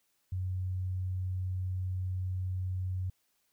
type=tone; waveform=sine; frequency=92.5 Hz; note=F#2; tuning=in tune; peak=-31 dBFS; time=0.32-3.1 s; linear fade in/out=5 ms; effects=white hiss -75 dBFS RMS until 3.52 s